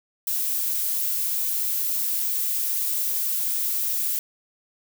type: noise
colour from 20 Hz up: violet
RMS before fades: -25 dBFS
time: 0.27-4.19 s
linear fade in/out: 2 ms
effects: none